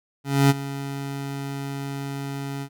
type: tone with ADSR envelope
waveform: 25% pulse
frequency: 138.9 Hz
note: C#3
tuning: 4 cents sharp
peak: -9 dBFS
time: 0.24-2.69 s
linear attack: 260 ms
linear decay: 28 ms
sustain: -16 dB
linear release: 69 ms
effects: none